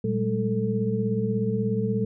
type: tone cluster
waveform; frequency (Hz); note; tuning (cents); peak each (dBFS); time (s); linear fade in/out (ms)
sine; 118 / 192.6 / 209.2 / 442.1; A#2 / G3 / G#3 / A4; +22 / -30 / +13 / +8; -28; 0.04-2.05; 5
effects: none